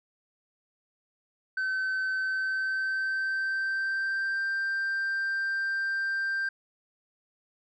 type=tone with pitch glide; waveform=sine; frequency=1531 to 1575 Hz; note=G6 to G6; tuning=-41 to +8 cents; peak=-24 dBFS; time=1.57-6.49 s; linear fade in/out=5 ms; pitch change=+49 cents; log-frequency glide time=2.12-4.43 s; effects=tanh soft clip ceiling -26 dBFS